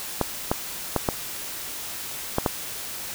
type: clicks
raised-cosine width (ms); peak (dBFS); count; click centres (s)
1; -6; 6; 0.213 / 0.515 / 0.963 / 1.088 / 2.384 / 2.462
effects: white hiss -34 dBFS RMS until 3.14 s